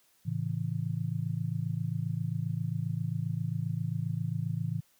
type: chord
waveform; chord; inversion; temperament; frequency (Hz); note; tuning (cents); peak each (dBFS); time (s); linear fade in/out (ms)
sine; A major; none; just; 110 / 137.5 / 165; A2 / C#3 / E3; 0 / -14 / +2; -34; 0.25-4.81; 20
effects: white hiss -67 dBFS RMS until 4.99 s